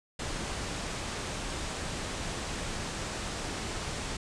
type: low-pass noise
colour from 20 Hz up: pink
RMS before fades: -36 dBFS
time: 0.19-4.17 s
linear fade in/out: 5 ms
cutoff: 9100 Hz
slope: 48 dB/octave
effects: none